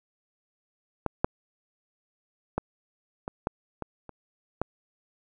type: clicks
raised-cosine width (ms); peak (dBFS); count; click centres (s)
1; -12 / -7 / -12 / -19 / -12 / -19 / -27 / -12; 8; 1.063 / 1.245 / 2.58 / 3.279 / 3.471 / 3.823 / 4.093 / 4.616
effects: none